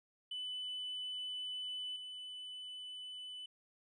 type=tone with level steps; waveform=triangle; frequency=2998 Hz; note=F#7; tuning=22 cents sharp; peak=-37 / -43 dBFS; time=0.31-3.46 s; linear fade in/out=5 ms; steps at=1.96 s; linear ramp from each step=2 ms; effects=tanh soft clip ceiling -35 dBFS + resampled to 22050 Hz